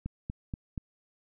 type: click train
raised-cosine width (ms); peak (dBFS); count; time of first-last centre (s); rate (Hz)
5; -22; 4; 0.06-0.778; 4.18
effects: none